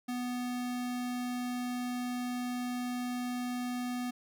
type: tone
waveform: square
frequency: 246.9 Hz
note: B3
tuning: in tune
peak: -34 dBFS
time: 0.08-4.11 s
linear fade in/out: 10 ms
effects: none